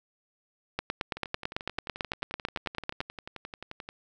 two click trains, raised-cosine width 0.3 ms, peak -13 / -23 dBFS, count 21 / 32, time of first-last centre 0.79-3.005 / 1.17-3.889 s, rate 9.03 / 11.4 Hz, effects none

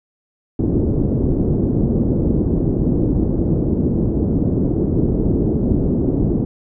white low-pass noise, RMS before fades -17 dBFS, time 0.59-6.45 s, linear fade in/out 2 ms, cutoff 350 Hz, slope 24 dB/octave, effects none

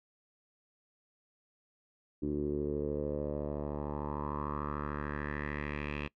10% pulse tone with low-pass filter sweep, 73.42 Hz, D2, in tune, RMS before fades -36 dBFS, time 2.22-6.08 s, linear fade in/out 10 ms, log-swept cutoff 320 to 2700 Hz, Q 4.2, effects noise-tail reverb RT60 0.1 s tail -22 dB re dry

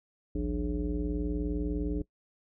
sine tone with frequency modulation, 174.61 Hz, F3, in tune, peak -28 dBFS, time 0.35-2.02 s, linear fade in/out 5 ms, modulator 123 Hz, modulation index 1.8, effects noise-tail reverb RT60 0.1 s tail -21 dB re dry

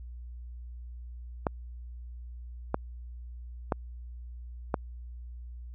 clicks, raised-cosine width 1 ms, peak -12 dBFS, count 4, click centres 1.468 / 2.744 / 3.722 / 4.742 s, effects added 60 Hz sine -40 dBFS peak until 5.74 s

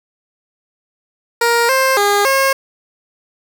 15% pulse tone with pitch steps, 469.5 / 528 / 407.2 / 540 Hz, A#4 / C5 / G#4 / C#5, +12 / +16 / -34 / -45 cents, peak -5 dBFS, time 1.41-2.53 s, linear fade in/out 5 ms, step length 280 ms, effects none

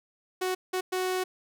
sawtooth tone bursts at uneven times, 370 Hz, F#4, in tune, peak -23 dBFS, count 3, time 0.41-0.55 / 0.73-0.81 / 0.92-1.24 s, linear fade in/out 10 ms, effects none

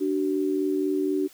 sine tone pair together, 293.7 / 377.8 Hz, D4 / F#4, 0 / +36 cents, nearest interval major third, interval 436 cents, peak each -25 dBFS, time 0-1.28 s, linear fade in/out 20 ms, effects white hiss -53 dBFS RMS until 1.33 s

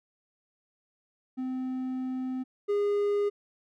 triangle tone pair in turn, 257.7 / 409.1 Hz, C4 / G#4, -26 / -26 cents, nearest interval minor sixth, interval 800 cents, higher second, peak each -28 / -22 dBFS, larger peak second, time 1.37-2.44 / 2.68-3.3 s, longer first, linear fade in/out 20 ms, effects none

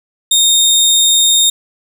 25% pulse tone, 3683 Hz, A#7, 22 cents flat, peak -4 dBFS, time 0.31-1.5 s, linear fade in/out 5 ms, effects none

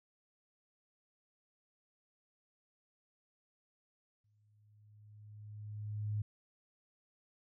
sine tone with exponential growth, 105.3 Hz, G#2, 24 cents sharp, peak -32 dBFS, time 4.24-6.22 s, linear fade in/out 5 ms, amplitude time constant 430 ms, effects none

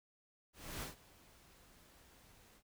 pink noise with ADSR envelope, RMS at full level -43 dBFS, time 0.53-2.63 s, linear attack 290 ms, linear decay 130 ms, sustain -21 dB, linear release 66 ms, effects none

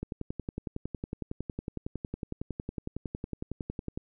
click train, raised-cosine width 3 ms, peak -21 dBFS, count 44, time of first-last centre 0.03-3.975 s, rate 10.9 Hz, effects none

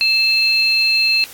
sine tone pair together, 2637 / 4186 Hz, E7 / C8, 0 / 0 cents, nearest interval minor sixth, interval 800 cents, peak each -15 dBFS, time 0.01-1.24 s, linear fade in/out 0 ms, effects white hiss -38 dBFS RMS until 1.33 s + AAC 64 kbps

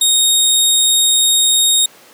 20% pulse tone, 3729 Hz, A#7, in tune, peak -4 dBFS, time 0.01-1.86 s, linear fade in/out 5 ms, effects pink hiss -43 dBFS RMS until 2.13 s + high-pass 300 Hz 12 dB/octave

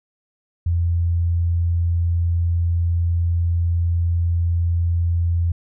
sine tone, 85.3 Hz, F2, 40 cents flat, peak -16 dBFS, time 0.66-5.52 s, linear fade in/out 5 ms, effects none

